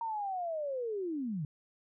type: linear sweep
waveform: sine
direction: down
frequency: 932.3 to 138.59 Hz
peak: -33 dBFS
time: 0.01-1.45 s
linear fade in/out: 2 ms
effects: none